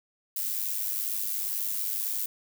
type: noise with amplitude modulation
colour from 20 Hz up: violet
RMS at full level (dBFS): -28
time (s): 0.36-2.26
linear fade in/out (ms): 5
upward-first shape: sine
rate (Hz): 102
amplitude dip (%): 60
effects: none